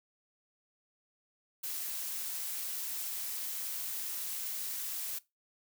blue noise, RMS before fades -38 dBFS, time 1.63-5.19 s, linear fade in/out 10 ms, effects noise-tail reverb RT60 0.2 s tail -19 dB re dry

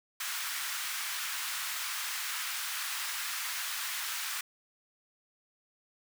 pink high-pass noise, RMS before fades -36 dBFS, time 0.2-4.41 s, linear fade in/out 5 ms, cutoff 1200 Hz, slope 24 dB/octave, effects none

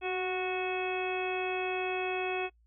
harmonic tone with a mistuned harmonic, 367.5 Hz, F#4, 12 cents flat, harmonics 1 / 2 / 3 / 4 / 5 / 6 / 7 / 9, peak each -33 / -36 / -44 / -44 / -47 / -44 / -37 / -47 dBFS, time 0.01-2.5 s, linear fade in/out 50 ms, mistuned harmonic 1, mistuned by +23 cents, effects noise-tail reverb RT60 0.1 s tail -25 dB re dry + added 57 Hz sine -62 dBFS peak until 2.66 s

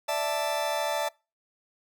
40% pulse chord, D suspended second, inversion none, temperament just, 587.3 / 660.7 / 881 Hz, D5 / E5 / A5, 0 / +4 / +2 cents, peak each -30 dBFS, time 0.08-1.09 s, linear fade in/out 10 ms, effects noise-tail reverb RT60 0.3 s tail -25 dB re dry

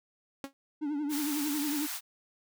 sawtooth tone with exponential decay, 274.4 Hz, C#4, 17 cents flat, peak -29 dBFS, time 0.44-0.53 s, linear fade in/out 0 ms, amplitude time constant 18 ms
triangle tone with vibrato, 293.7 Hz, D4, in tune, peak -28 dBFS, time 0.81-1.87 s, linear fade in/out 20 ms, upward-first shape triangle, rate 11 Hz, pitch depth 98 cents each way
white high-pass noise, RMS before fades -37 dBFS, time 1.09-2.01 s, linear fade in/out 50 ms, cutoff 790 Hz, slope 24 dB/octave
effects none

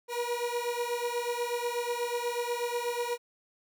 30% pulse beating tone pair, 476.5 / 484.7 Hz, A#4 / B4, +38 / -32 cents, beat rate 8.2 Hz, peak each -30 / -31 dBFS, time 0.08-3.18 s, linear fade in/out 50 ms, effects none

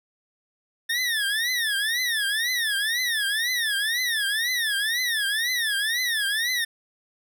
25% pulse tone with vibrato, 1795 Hz, A6, 34 cents sharp, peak -19 dBFS, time 0.89-6.65 s, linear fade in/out 10 ms, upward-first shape triangle, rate 2 Hz, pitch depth 230 cents each way, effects none

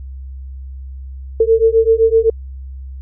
sine beating tone pair, 446.5 / 454.3 Hz, A4 / A#4, +25 / -45 cents, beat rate 7.8 Hz, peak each -12 dBFS, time 1.4-2.3 s, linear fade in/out 5 ms, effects added 66 Hz sine -27 dBFS peak until 3.01 s

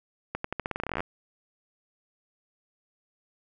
accelerating click train, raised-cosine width 0.5 ms, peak -15 dBFS, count 18, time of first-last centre 0.35-1.005 s, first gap 94 ms, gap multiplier 0.87, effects none

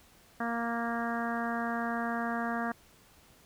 harmonic tone, 233.3 Hz, A#3, 2 cents sharp, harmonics 1 / 2 / 3 / 4 / 5 / 6 / 7 / 8, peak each -34 / -42 / -36 / -42 / -39 / -42 / -39 / -45 dBFS, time 0.4-2.72 s, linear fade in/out 5 ms, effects pink hiss -60 dBFS RMS until 3.45 s

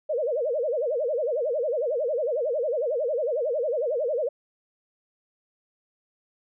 sine tone with vibrato, 540 Hz, C#5, 45 cents flat, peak -23 dBFS, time 0.09-4.29 s, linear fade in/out 10 ms, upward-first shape sine, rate 11 Hz, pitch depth 270 cents each way, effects none

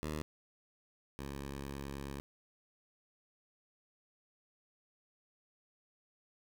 10% pulse tone pair in turn, 76.4 / 69.39 Hz, D#2 / C#2, -31 / +2 cents, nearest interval major second, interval 167 cents, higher first, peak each -29 / -33 dBFS, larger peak first, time 0.03-0.22 / 1.19-2.2 s, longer second, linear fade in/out 0 ms, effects none

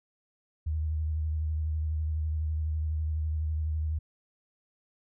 sine tone with vibrato, 77.78 Hz, D#2, in tune, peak -27 dBFS, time 0.66-3.99 s, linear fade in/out 10 ms, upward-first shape sine, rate 12 Hz, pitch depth 34 cents each way, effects none

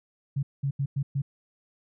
sine tone bursts at uneven times, 138.59 Hz, C#3, in tune, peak -24 dBFS, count 5, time 0.36-0.43 / 0.63-0.71 / 0.79-0.86 / 0.96-1.03 / 1.15-1.22 s, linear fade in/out 10 ms, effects none

